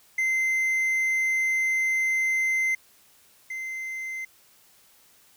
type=tone pair in turn; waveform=triangle; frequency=2073 / 2073 Hz; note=C7 / C7; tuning=-17 / -17 cents; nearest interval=unison; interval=0 cents; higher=neither; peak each=-20 / -29 dBFS; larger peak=first; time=0.18-2.75 / 3.5-4.25 s; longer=first; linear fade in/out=5 ms; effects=white hiss -58 dBFS RMS until 5.36 s